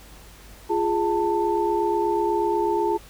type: tone cluster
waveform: sine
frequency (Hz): 346.2 / 414.4 / 889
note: F4 / G#4 / A5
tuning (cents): -15 / -4 / +18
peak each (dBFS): -24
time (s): 0.69-2.98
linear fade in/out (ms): 20
effects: added 50 Hz sine -47 dBFS peak until 3.09 s + pink hiss -48 dBFS RMS until 3.09 s